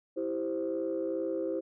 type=chord; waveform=sine; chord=C major; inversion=first; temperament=equal; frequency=329.6 / 392 / 523.3 Hz; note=E4 / G4 / C5; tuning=0 / 0 / 0 cents; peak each=-33 / -35 / -33 dBFS; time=0.16-1.61 s; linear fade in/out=20 ms; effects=tanh soft clip ceiling -23 dBFS